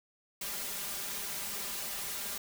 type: noise with comb filter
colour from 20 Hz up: white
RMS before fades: -38 dBFS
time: 0.41-2.38 s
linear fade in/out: 5 ms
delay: 5 ms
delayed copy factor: +1
effects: none